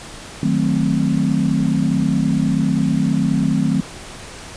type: chord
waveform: sine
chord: D# diminished seventh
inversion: none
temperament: equal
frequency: 155.56 / 185 / 220 / 261.6 Hz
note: D#3 / F#3 / A3 / C4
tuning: 0 / 0 / 0 / 0 cents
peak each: -20 dBFS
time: 0.43-3.81 s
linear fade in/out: 2 ms
effects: pink hiss -35 dBFS RMS until 4.56 s + resampled to 22050 Hz